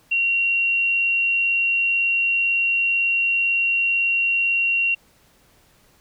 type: tone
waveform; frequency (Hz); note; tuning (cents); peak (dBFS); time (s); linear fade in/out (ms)
sine; 2749; F7; -28; -17; 0.11-4.95; 10
effects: pink hiss -57 dBFS RMS until 6 s